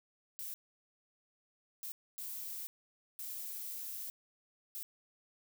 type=noise bursts at uneven times; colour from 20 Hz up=violet; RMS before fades=-43 dBFS; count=5; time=0.39-0.54 / 1.83-1.92 / 2.18-2.67 / 3.19-4.1 / 4.75-4.83 s; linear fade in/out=0 ms; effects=none